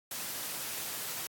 white noise, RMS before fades -38 dBFS, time 0.11-1.27 s, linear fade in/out 2 ms, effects high-pass 100 Hz 12 dB/octave + AAC 64 kbps

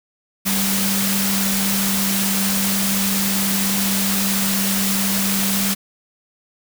sine tone in noise, 196 Hz, G3, in tune, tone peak -21 dBFS, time 0.45-5.75 s, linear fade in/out 20 ms, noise white, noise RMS -21 dBFS, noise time 0.45-5.75 s, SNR -3 dB, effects none

